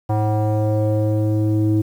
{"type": "tone with low-pass filter sweep", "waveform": "square", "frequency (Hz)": 107.2, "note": "A2", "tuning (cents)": -45, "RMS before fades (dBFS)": -18, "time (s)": [0.09, 1.82], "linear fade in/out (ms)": 10, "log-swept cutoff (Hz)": [820, 330], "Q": 3.3, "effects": ["8-bit"]}